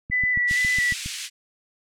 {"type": "click train", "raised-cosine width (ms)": 5, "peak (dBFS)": -21, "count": 8, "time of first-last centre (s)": [0.1, 1.06], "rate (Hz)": 7.29}
{"type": "tone with vibrato", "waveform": "sine", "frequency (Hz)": 1975.5, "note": "B6", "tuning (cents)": 0, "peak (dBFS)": -19, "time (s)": [0.11, 0.94], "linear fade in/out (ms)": 20, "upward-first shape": "square", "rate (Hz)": 2.2, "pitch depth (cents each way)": 19}
{"type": "band-pass noise", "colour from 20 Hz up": "pink", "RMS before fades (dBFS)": -33, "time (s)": [0.47, 1.3], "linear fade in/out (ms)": 50, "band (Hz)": [2200, 9400], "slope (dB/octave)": 24}
{"effects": []}